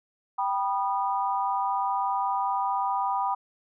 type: chord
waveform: sine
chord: G augmented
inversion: none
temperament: just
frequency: 784 / 980 / 1225 Hz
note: G5 / B5 / D#6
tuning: 0 / -14 / -27 cents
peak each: -28 / -27 / -32 dBFS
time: 0.38-3.35 s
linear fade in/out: 10 ms
effects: none